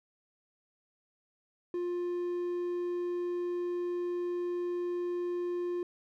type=tone; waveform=triangle; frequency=352.3 Hz; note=F4; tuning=15 cents sharp; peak=-29 dBFS; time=1.74-5.83 s; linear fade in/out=2 ms; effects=none